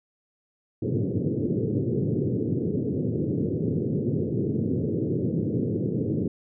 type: band-pass noise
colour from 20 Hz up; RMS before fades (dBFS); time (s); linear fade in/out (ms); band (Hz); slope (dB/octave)
pink; -26; 0.82-6.28; 5; 100 to 460; 48
effects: none